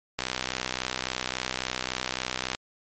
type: click train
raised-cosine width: 0.2 ms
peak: -10 dBFS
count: 151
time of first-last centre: 0.19-2.548 s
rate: 63.6 Hz
effects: MP3 32 kbps